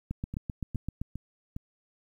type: two click trains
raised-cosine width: 5 ms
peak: -24 / -20 dBFS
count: 4 / 8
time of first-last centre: 0.34-1.564 / 0.11-1.016 s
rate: 2.45 / 7.73 Hz
effects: 10-bit